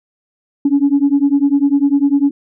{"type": "beating tone pair", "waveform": "sine", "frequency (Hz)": [277.2, 287.2], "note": ["C#4", "D4"], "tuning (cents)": [0, -39], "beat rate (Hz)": 10, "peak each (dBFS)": -12, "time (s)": [0.65, 2.31], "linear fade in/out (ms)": 5, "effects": ["tanh soft clip ceiling -4 dBFS"]}